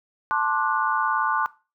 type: chord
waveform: sine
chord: D dominant seventh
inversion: second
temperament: just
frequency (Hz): 881 / 1057.2 / 1174.7 / 1468.3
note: A5 / C6 / D6 / F#6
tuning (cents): +2 / +18 / 0 / -14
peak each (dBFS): -26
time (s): 0.31-1.46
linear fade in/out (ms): 0
effects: noise-tail reverb RT60 0.3 s tail -18 dB re dry